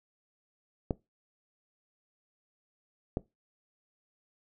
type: clicks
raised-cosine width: 2 ms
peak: -15 / -16 dBFS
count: 2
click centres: 0.908 / 3.171 s
effects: noise-tail reverb RT60 0.2 s tail -20 dB re dry